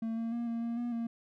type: tone with pitch steps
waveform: triangle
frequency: 225.6 / 228.7 / 236 / 231.3 / 233.3 / 240 / 231.6 Hz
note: A3 / A#3 / A#3 / A#3 / A#3 / B3 / A#3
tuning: +44 / -33 / +22 / -13 / +2 / -49 / -11 cents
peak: -30 dBFS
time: 0.02-1.07 s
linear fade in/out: 5 ms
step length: 150 ms
effects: none